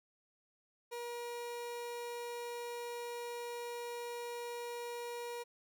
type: tone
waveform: 30% pulse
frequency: 477.4 Hz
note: A#4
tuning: 41 cents sharp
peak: -38 dBFS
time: 0.91-5.44 s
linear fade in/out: 20 ms
effects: none